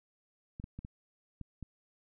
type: clicks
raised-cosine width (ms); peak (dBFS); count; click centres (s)
5; -30; 6; 0.599 / 0.641 / 0.79 / 0.849 / 1.413 / 1.627
effects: none